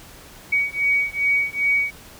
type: beating tone pair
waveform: sine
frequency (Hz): 2253 / 2255.5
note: C#7 / C#7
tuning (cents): +28 / +29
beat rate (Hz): 2.5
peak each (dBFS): -21 / -21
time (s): 0.52-1.91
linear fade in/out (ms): 10
effects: pink hiss -44 dBFS RMS until 2.19 s